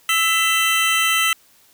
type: tone cluster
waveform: square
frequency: 1317 / 2001 / 2669 / 3098 Hz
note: E6 / B6 / E7 / G7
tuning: -2 / +22 / +21 / -21 cents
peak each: -22 dBFS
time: 0.09-1.33 s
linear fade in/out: 2 ms
effects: white hiss -54 dBFS RMS until 1.73 s